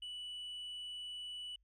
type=tone; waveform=sine; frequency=2960 Hz; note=F#7; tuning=in tune; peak=-40 dBFS; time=0.02-1.56 s; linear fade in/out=5 ms; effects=tanh soft clip ceiling -42 dBFS + added 50 Hz sine -70 dBFS peak until 1.63 s